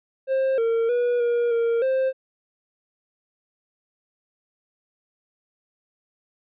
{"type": "tone with pitch steps", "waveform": "triangle", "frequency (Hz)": [531, 457.8, 485.1, 475.5, 464.2, 526], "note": ["C5", "A#4", "B4", "A#4", "A#4", "C5"], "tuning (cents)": [25, -31, -31, 34, -7, 9], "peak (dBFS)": -17, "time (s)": [0.27, 2.13], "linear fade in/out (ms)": 50, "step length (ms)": 310, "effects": ["resampled to 8000 Hz"]}